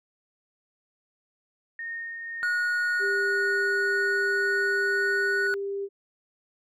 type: tone with tremolo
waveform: sine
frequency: 1843 Hz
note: A#6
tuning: 20 cents flat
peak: -31 dBFS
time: 1.79-5.47 s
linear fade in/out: 2 ms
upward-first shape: triangle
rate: 1.9 Hz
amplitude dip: 35%
type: tone with pitch glide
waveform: triangle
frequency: 1453 to 1472.4 Hz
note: F#6 to F#6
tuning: -32 to -9 cents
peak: -22 dBFS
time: 2.43-5.54 s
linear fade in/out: 0 ms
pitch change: +23 cents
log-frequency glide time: 2.84-5.37 s
type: tone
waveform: sine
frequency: 397.3 Hz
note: G4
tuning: 23 cents sharp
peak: -28 dBFS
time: 2.99-5.89 s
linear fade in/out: 50 ms
effects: none